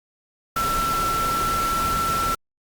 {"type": "tone in noise", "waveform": "sine", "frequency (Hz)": 1342, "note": "E6", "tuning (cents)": 31, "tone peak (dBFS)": -21, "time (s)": [0.56, 2.35], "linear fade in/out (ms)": 5, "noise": "pink", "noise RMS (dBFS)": -28, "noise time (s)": [0.56, 2.35], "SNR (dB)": 4, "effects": ["Opus 48 kbps"]}